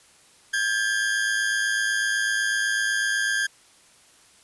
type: tone pair together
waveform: 40% pulse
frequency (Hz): 1598 / 1706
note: G6 / G#6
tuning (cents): +33 / +46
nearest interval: minor second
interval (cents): 113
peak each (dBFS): -22 / -27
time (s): 0.53-3.47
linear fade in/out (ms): 10
effects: white hiss -55 dBFS RMS until 4.43 s + resampled to 24000 Hz